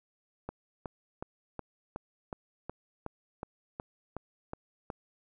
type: click train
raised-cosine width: 1 ms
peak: -23 dBFS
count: 13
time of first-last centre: 0.49-4.902 s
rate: 2.72 Hz
effects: none